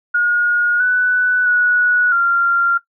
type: tone with pitch steps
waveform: sine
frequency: 1437 / 1490 / 1466 / 1386 Hz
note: F6 / F#6 / F#6 / F6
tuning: +49 / +12 / -16 / -14 cents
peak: -11 dBFS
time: 0.14-2.78 s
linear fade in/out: 10 ms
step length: 660 ms
effects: noise-tail reverb RT60 0.1 s tail -17 dB re dry